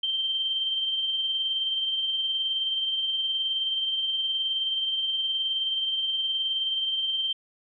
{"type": "tone with tremolo", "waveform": "sine", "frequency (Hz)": 3136, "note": "G7", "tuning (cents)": 0, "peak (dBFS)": -23, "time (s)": [0.03, 7.33], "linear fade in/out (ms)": 5, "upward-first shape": "sine", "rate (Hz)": 19, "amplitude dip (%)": 35, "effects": []}